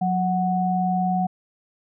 sine tone pair together, 182.08 / 740 Hz, F#3 / F#5, -28 / 0 cents, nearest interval 2 octaves, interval 2428 cents, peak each -22 dBFS, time 0.01-1.27 s, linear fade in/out 10 ms, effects none

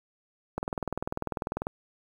click train, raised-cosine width 1 ms, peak -16 dBFS, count 23, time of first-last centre 0.58-1.669 s, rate 20.2 Hz, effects 8-bit

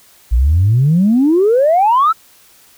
sine exponential sweep, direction up, 54.5 to 1360 Hz, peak -7 dBFS, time 0.31-2.13 s, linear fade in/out 20 ms, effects tanh soft clip ceiling -4 dBFS + white hiss -47 dBFS RMS until 2.77 s

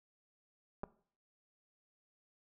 clicks, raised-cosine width 1 ms, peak -27 dBFS, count 2, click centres 0.834 / 0.839 s, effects noise-tail reverb RT60 0.5 s tail -19 dB re dry

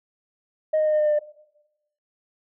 sine tone with pitch steps, 622.3 / 618 / 613.7 / 609.5 / 605.3 / 601.1 / 597 Hz, D#5 / D#5 / D#5 / D#5 / D#5 / D5 / D5, 0 / -12 / -24 / -36 / -48 / +40 / +28 cents, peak -16 dBFS, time 0.73-1.192 s, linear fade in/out 10 ms, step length 66 ms, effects noise-tail reverb RT60 0.9 s tail -18 dB re dry + tanh soft clip ceiling -15 dBFS

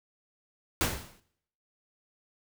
pink noise with exponential decay, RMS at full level -24 dBFS, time 0.81-1.2 s, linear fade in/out 0 ms, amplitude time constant 83 ms, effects noise-tail reverb RT60 0.7 s tail -19 dB re dry

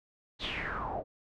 pink noise with low-pass filter sweep, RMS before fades -36 dBFS, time 0.39-1.04 s, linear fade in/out 50 ms, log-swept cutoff 4000 to 560 Hz, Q 6.2, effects none

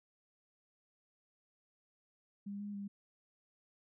sine tone with pitch steps, 201.3 / 205 / 200.6 Hz, G3 / G#3 / G3, +46 / -22 / +40 cents, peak -40 dBFS, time 2.46-2.88 s, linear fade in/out 10 ms, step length 140 ms, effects none

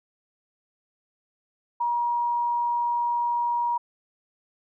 sine tone, 953 Hz, A#5, 38 cents sharp, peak -22 dBFS, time 1.8-3.78 s, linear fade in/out 10 ms, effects none

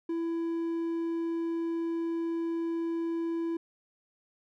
triangle tone, 333 Hz, E4, 18 cents sharp, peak -27 dBFS, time 0.09-3.57 s, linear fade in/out 5 ms, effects none

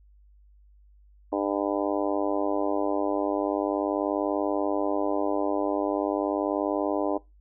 harmonic tone, 100.4 Hz, G2, 42 cents sharp, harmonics 3 / 4 / 5 / 6 / 7 / 8 / 9 / 10, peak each -28 / -32 / -33 / -30 / -36 / -35 / -37 / -38 dBFS, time 1.32-7.18 s, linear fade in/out 10 ms, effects noise-tail reverb RT60 0.2 s tail -20 dB re dry + added 50 Hz sine -53 dBFS peak until 7.4 s

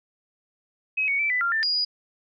sine tone with pitch steps, 2547 / 2232 / 2325 / 1993 / 1388 / 1781 / 4866 / 4907 Hz, D#7 / C#7 / D7 / B6 / F6 / A6 / D#8 / D#8, +40 / +11 / -18 / +15 / -11 / +21 / -39 / -25 cents, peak -21 dBFS, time 0.97-1.85 s, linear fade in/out 10 ms, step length 110 ms, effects none

